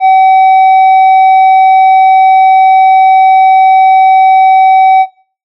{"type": "tone with tanh clipping", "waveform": "sine", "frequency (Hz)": 761, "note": "F#5", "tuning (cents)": 48, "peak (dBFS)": -3, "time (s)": [0, 5.06], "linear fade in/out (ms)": 50, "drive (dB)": 5, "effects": ["noise-tail reverb RT60 0.4 s tail -19 dB re dry"]}